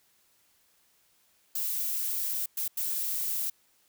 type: noise bursts at uneven times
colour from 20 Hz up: violet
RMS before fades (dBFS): -31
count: 3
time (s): 1.55-2.46 / 2.57-2.68 / 2.77-3.5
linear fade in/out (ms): 5
effects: white hiss -67 dBFS RMS until 3.88 s